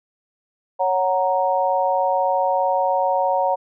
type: chord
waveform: sine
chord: F# major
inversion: second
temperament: equal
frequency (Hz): 554.4 / 740 / 932.3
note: C#5 / F#5 / A#5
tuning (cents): 0 / 0 / 0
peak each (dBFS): -21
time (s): 0.79-3.56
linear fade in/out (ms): 20
effects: none